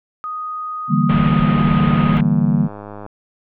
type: tone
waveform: sine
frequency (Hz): 1244.5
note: D#6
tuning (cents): 0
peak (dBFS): -23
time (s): 0.24-2.17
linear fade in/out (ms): 0
type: chord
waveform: sine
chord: E half-diminished seventh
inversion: third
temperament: equal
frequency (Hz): 146.83 / 164.81 / 196 / 233.1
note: D3 / E3 / G3 / Bb3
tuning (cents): 0 / 0 / 0 / 0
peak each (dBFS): -18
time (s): 0.88-2.69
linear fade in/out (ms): 50
type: low-pass noise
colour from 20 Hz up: pink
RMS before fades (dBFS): -24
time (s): 1.09-2.21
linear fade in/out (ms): 5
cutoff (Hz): 3200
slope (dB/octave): 48
type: click train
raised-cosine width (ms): 1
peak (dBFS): -19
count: 161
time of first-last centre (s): 1.51-3.063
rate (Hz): 103
effects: none